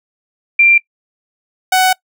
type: tone pair in turn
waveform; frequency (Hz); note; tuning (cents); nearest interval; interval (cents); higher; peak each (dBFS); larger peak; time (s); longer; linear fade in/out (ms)
sine / sawtooth; 2370 / 746.5; D7 / F#5; +15 / +15; octave + minor sixth; 2000; first; -5; neither; 0.59-0.78 / 1.72-1.93; second; 5
effects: noise-tail reverb RT60 0.1 s tail -23 dB re dry